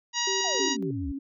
harmonic tone, 954 Hz, A#5, 40 cents sharp, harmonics 1 / 2 / 3 / 4 / 5 / 6 / 7, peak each -33 / -33 / -33 / -33 / -33 / -33 / -33 dBFS, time 0.13-0.77 s, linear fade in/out 50 ms
sine tone with tremolo, 386.6 Hz, G4, 24 cents flat, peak -30 dBFS, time 0.27-0.91 s, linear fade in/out 5 ms, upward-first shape square, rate 3.6 Hz, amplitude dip 55%
sine exponential sweep, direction down, 790 to 61.74 Hz, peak -31 dBFS, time 0.44-1.12 s, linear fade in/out 5 ms
sine tone with vibrato, 277.2 Hz, C#4, in tune, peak -31 dBFS, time 0.59-1.19 s, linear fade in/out 10 ms, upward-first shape triangle, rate 12 Hz, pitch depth 38 cents each way
effects none

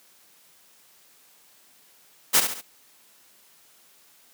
white noise with echo, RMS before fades -17 dBFS, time 2.33-2.41 s, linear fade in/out 20 ms, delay 69 ms, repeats 3, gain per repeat -7 dB, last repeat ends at 2.617 s, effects white hiss -57 dBFS RMS until 4.33 s + high-pass 150 Hz 12 dB/octave

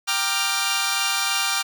10% pulse chord, G minor seventh, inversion none, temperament equal with one note detuned, 784 / 932.3 / 1187.6 / 1396.9 Hz, G5 / Bb5 / D6 / F6, 0 / 0 / +19 / 0 cents, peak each -19 / -22 / -17 / -17 dBFS, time 0.07-1.63 s, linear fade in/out 20 ms, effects none

